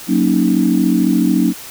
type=chord; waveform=sine; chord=D# minor seventh; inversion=first; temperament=equal; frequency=185 / 233.1 / 277.2 / 311.1 Hz; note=F#3 / A#3 / C#4 / D#4; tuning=0 / 0 / 0 / 0 cents; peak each=-16 dBFS; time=0.07-1.54 s; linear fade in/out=50 ms; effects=tanh soft clip ceiling 0 dBFS + white hiss -33 dBFS RMS until 1.7 s